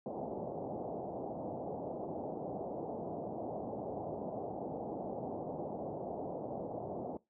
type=low-pass noise; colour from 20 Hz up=white; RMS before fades=-40 dBFS; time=0.06-7.17 s; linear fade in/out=2 ms; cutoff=780 Hz; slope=48 dB/octave; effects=noise-tail reverb RT60 0.2 s tail -20 dB re dry + high-pass 150 Hz 12 dB/octave